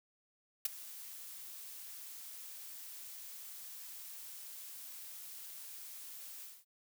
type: noise with ADSR envelope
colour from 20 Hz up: blue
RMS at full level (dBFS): -30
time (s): 0.65-6.65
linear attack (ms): 4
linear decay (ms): 15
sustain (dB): -19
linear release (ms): 220
effects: none